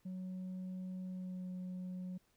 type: tone with pitch glide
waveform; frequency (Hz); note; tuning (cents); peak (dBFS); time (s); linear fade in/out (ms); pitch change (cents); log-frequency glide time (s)
sine; 185 to 182.77; F#3 to F#3; 0 to -21; -38; 0.05-2.18; 10; -21; 1.03-1.49
effects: tanh soft clip ceiling -40 dBFS + pink hiss -75 dBFS RMS until 2.36 s